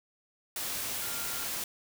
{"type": "tone in noise", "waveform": "sine", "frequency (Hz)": 1396.9, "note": "F6", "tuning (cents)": 0, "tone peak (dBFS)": -45, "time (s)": [1.02, 1.44], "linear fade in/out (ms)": 2, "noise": "white", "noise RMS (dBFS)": -35, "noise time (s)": [0.56, 1.64], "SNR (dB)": -13, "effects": []}